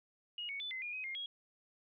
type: tone with pitch steps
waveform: sine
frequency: 2878 / 2225 / 3495 / 2053 / 2427 / 2523 / 2124 / 3301 Hz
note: F#7 / C#7 / A7 / C7 / D#7 / D#7 / C7 / G#7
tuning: -49 / +6 / -12 / -33 / -44 / +23 / +25 / -11 cents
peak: -39 dBFS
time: 0.38-1.26 s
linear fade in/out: 2 ms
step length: 110 ms
effects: none